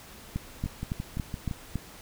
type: two click trains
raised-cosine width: 5 ms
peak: -20 / -17 dBFS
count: 6 / 6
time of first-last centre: 0.66-1.512 / 0.36-1.757 s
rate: 5.87 / 3.58 Hz
effects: pink hiss -48 dBFS RMS until 2.01 s

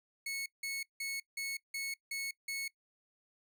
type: tone bursts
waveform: sawtooth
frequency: 2199 Hz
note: C#7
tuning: 14 cents flat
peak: -33 dBFS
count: 7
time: 0.26-2.68 s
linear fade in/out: 5 ms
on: 200 ms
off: 170 ms
effects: noise-tail reverb RT60 0.1 s tail -21 dB re dry

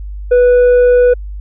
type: tone with tanh clipping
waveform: sine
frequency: 492.2 Hz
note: B4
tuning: 6 cents flat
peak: -6 dBFS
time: 0.31-1.14 s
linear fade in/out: 10 ms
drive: 4 dB
effects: added 50 Hz sine -22 dBFS peak until 1.4 s

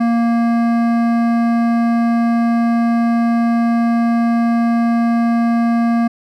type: tone with hard clipping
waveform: triangle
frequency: 233.1 Hz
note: A#3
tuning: in tune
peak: -14 dBFS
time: 0-6.08 s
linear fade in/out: 10 ms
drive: 17 dB
effects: none

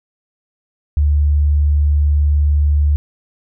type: tone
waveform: sine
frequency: 73.42 Hz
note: D2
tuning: in tune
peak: -10 dBFS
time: 0.97-2.96 s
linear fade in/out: 0 ms
effects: none

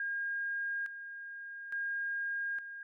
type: tone with tremolo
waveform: sine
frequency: 1619 Hz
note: G#6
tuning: 45 cents flat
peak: -33 dBFS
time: 0-2.83 s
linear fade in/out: 2 ms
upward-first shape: square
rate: 0.58 Hz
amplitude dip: 65%
effects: none

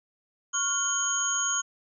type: tone cluster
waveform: sine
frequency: 1106 / 1422 / 3105 / 6650 Hz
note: C#6 / F6 / G7 / G#8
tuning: -4 / +31 / -17 / +1 cents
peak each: -34 / -32 / -35 / -26 dBFS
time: 0.53-1.62 s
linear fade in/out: 20 ms
effects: none

